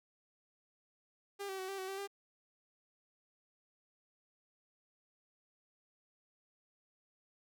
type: tone with pitch steps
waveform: sawtooth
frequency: 400.4 / 383.8 / 375.9 / 391.3 / 377 / 388.4 / 398.7 Hz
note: G4 / G4 / F#4 / G4 / F#4 / G4 / G4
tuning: +37 / -37 / +27 / -3 / +32 / -16 / +29 cents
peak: -36 dBFS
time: 1.39-2.076 s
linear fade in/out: 20 ms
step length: 98 ms
effects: none